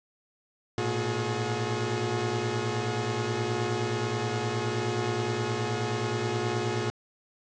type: tone cluster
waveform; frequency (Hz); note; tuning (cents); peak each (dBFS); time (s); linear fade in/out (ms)
sawtooth; 110.5 / 120 / 360.7 / 422.4; A2 / B2 / F#4 / G#4; +8 / -49 / -44 / +29; -29; 0.78-6.9; 0
effects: resampled to 16000 Hz + 8-bit